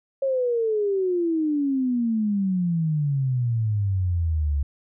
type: exponential sweep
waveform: sine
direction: down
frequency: 549 to 69.4 Hz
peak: -20 dBFS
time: 0.22-4.63 s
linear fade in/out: 5 ms
effects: none